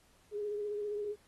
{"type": "tone with vibrato", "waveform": "sine", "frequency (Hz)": 415.3, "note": "G#4", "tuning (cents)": 0, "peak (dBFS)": -34, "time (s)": [0.31, 1.16], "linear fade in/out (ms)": 50, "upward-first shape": "triangle", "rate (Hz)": 15, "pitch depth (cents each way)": 36, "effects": ["pink hiss -67 dBFS RMS until 1.27 s", "AAC 32 kbps"]}